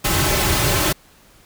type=noise with comb filter; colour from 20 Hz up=pink; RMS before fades=-18 dBFS; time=0.04-0.93 s; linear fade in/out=10 ms; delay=4.2 ms; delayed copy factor=-0.7; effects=pink hiss -51 dBFS RMS until 1.45 s